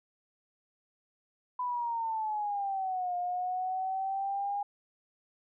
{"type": "exponential two-way sweep", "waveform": "sine", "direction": "down then up", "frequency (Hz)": [1002, 709, 815], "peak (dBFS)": -30, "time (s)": [1.59, 4.63], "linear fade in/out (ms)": 5, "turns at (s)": 3.16, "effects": []}